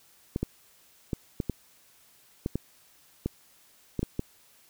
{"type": "clicks", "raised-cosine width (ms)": 3, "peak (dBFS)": -15, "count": 11, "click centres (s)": [0.361, 0.43, 1.132, 1.402, 1.497, 2.461, 2.556, 3.26, 3.993, 4.03, 4.194], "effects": ["white hiss -60 dBFS RMS until 4.69 s"]}